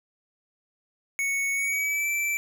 square tone with pitch glide, 2217 to 2331 Hz, C#7 to D7, 0 to -14 cents, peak -25 dBFS, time 1.19-2.37 s, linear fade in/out 0 ms, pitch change +86 cents, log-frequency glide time 1.54-2.09 s, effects none

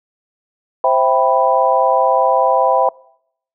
sine chord, C major seventh, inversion none, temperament equal, 523.3 / 659.3 / 784 / 987.8 Hz, C5 / E5 / G5 / B5, 0 / 0 / 0 / 0 cents, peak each -16 dBFS, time 0.84-2.89 s, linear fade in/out 2 ms, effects noise-tail reverb RT60 0.7 s tail -24 dB re dry

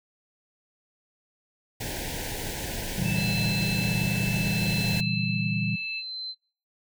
pink band-stop noise, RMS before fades -33 dBFS, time 1.8-5.01 s, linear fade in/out 10 ms, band 970 to 1500 Hz, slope 96 dB/octave
sine chord, E half-diminished seventh, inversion second, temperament equal, 116.54 / 146.83 / 164.81 / 196 Hz, Bb2 / D3 / E3 / G3, 0 / 0 / 0 / 0 cents, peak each -30 / -34 / -31 / -30 dBFS, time 2.96-5.76 s, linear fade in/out 10 ms
sine tone, 2637 Hz, E7, in tune, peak -31 dBFS, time 3.03-6.03 s, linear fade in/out 50 ms
sine tone with tremolo, 4080 Hz, C8, 44 cents flat, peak -32 dBFS, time 3.14-6.35 s, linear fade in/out 50 ms, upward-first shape sine, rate 0.71 Hz, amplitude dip 65%
effects noise-tail reverb RT60 0.5 s tail -25 dB re dry

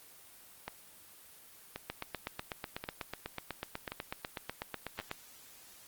two click trains, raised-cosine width 0.3 ms, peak -22 / -20 dBFS, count 5 / 27, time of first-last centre 0.68-5 / 1.9-5.114 s, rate 0.926 / 8.09 Hz, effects white hiss -56 dBFS RMS until 5.87 s + Opus 24 kbps

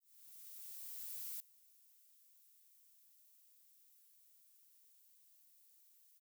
violet noise with ADSR envelope, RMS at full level -45 dBFS, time 0-6.2 s, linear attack 1400 ms, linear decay 4 ms, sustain -23 dB, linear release 30 ms, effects none

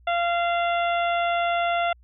harmonic tone, 690 Hz, F5, 21 cents flat, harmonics 1 / 2 / 3 / 4 / 5, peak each -22 / -28 / -32 / -34 / -36 dBFS, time 0.07-1.93 s, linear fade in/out 5 ms, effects added 60 Hz sine -51 dBFS peak until 2.03 s

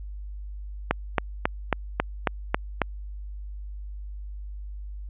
click train, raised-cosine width 0.5 ms, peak -5 dBFS, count 8, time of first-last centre 0.91-2.817 s, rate 3.67 Hz, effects added 50 Hz sine -34 dBFS peak until 5.09 s + resampled to 8000 Hz

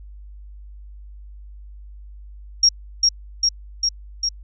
sine tone with echo, 5588 Hz, F8, in tune, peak -10 dBFS, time 2.63-2.69 s, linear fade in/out 5 ms, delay 400 ms, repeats 4, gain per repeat -2 dB, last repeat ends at 4.29 s, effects added 50 Hz sine -37 dBFS peak until 4.43 s

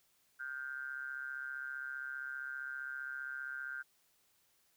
triangle ring-modulated tone, 67.6 Hz, C#2, 43 cents flat, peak -35 dBFS, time 0.39-3.83 s, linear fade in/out 20 ms, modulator 1490 Hz, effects white hiss -73 dBFS RMS until 4.76 s

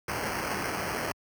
white noise with sample-and-hold, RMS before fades -32 dBFS, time 0.08-1.12 s, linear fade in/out 5 ms, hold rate 3675 Hz, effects high-pass 60 Hz 12 dB/octave

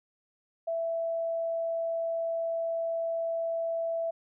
sine tone, 663 Hz, E5, 10 cents sharp, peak -28 dBFS, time 0.67-4.11 s, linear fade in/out 10 ms, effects none

